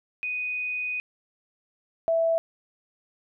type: tone pair in turn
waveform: sine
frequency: 2489 / 659.3 Hz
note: D#7 / E5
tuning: 0 / 0 cents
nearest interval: octave + major seventh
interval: 2300 cents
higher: first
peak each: -27 / -20 dBFS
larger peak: second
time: 0.23-1 / 2.08-2.38 s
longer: first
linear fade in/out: 0 ms
effects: none